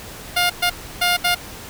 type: tone bursts at uneven times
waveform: 10% pulse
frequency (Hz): 708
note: F5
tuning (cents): +23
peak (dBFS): -7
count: 4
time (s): 0.36-0.5 / 0.62-0.7 / 1.01-1.17 / 1.24-1.35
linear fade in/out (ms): 10
effects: pink hiss -36 dBFS RMS until 1.69 s